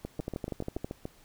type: two click trains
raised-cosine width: 2 ms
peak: -22 / -20 dBFS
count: 8 / 9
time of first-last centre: 0.05-1.054 / 0.2-0.845 s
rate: 6.97 / 12.4 Hz
effects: pink hiss -60 dBFS RMS until 1.24 s